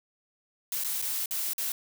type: noise with dropouts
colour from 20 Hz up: blue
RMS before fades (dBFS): -31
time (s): 0.72-1.72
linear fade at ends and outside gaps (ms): 2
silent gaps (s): 0.838-0.845 / 1.017-1.023 / 1.259-1.309 / 1.534-1.58
effects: none